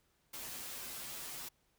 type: noise with comb filter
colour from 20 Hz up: white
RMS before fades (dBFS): -45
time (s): 0.33-1.49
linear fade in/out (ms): 10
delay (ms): 10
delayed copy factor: -1
effects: pink hiss -75 dBFS RMS until 1.78 s